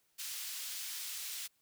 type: high-pass noise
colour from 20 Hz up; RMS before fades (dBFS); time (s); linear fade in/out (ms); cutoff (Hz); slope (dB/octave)
pink; -42; 0.18-1.48; 20; 3300; 12
effects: white hiss -75 dBFS RMS until 1.61 s